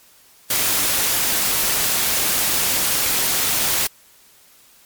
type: noise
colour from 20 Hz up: white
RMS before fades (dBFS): -19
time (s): 0.5-3.87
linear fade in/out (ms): 5
effects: white hiss -51 dBFS RMS until 4.85 s + MP3 96 kbps